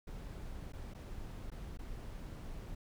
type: noise with dropouts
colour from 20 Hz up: brown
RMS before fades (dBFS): -45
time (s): 0.07-2.75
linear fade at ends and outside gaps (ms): 5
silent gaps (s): 0.723-0.733 / 0.938-0.947 / 1.503-1.516 / 1.774-1.789
effects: none